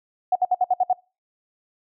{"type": "tone bursts", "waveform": "sine", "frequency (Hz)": 734, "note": "F#5", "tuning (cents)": -14, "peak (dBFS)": -15, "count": 7, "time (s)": [0.32, 0.931], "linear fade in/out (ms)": 5, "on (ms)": 35, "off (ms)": 61, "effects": ["noise-tail reverb RT60 0.3 s tail -24 dB re dry"]}